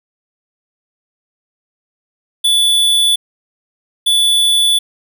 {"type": "tone bursts at uneven times", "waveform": "square", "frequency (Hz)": 3462, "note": "A7", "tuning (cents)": -29, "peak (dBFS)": -10, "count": 2, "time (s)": [[2.44, 3.16], [4.06, 4.79]], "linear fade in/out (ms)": 10, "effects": []}